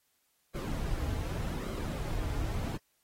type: noise with flanger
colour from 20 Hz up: brown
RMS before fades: -34 dBFS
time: 0.54-2.78 s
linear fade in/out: 20 ms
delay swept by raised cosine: 1.1 to 5.5 ms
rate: 0.86 Hz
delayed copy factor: -0.55
effects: white hiss -74 dBFS RMS until 3.03 s + AAC 48 kbps